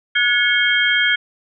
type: tone cluster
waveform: sine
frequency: 1455 / 1698 / 2194 / 3201 Hz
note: F#6 / G#6 / C#7 / G7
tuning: -29 / +38 / -18 / +36 cents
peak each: -19 dBFS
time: 0.15-1.16 s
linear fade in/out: 10 ms
effects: none